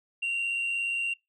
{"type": "tone pair together", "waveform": "sine", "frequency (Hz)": [2664, 2761], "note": ["E7", "F7"], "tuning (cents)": [18, -20], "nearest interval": "minor second", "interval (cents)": 62, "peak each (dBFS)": [-37, -25], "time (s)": [0.22, 1.14], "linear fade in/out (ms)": 10, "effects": ["noise-tail reverb RT60 0.2 s tail -26 dB re dry", "tanh soft clip ceiling -25 dBFS"]}